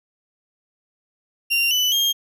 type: tone with pitch steps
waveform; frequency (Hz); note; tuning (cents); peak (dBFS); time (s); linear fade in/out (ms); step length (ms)
35% pulse; 2771 / 2987 / 3220; F7 / F#7 / G7; -14 / +16 / +46; -15; 1.5-2.13; 20; 210
effects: none